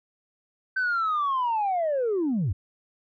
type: linear sweep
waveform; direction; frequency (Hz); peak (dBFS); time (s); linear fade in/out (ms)
sine; down; 1547 to 76; -21; 0.76-2.53; 10
effects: tanh soft clip ceiling -20 dBFS